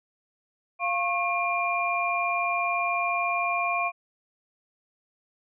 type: tone cluster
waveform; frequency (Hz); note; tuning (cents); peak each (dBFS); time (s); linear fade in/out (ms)
sine; 696 / 1090 / 2397; F5 / C#6 / D7; -6 / -29 / +35; -28; 0.79-3.92; 50
effects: none